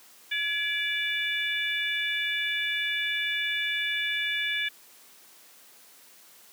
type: harmonic tone with a mistuned harmonic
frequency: 583 Hz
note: D5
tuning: 13 cents flat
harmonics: 3 / 4 / 5 / 6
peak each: -31 / -30 / -36 / -32 dBFS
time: 0.31-4.69 s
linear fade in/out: 10 ms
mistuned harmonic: 3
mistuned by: -58 cents
effects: white hiss -54 dBFS RMS until 6.52 s + high-pass 200 Hz 12 dB/octave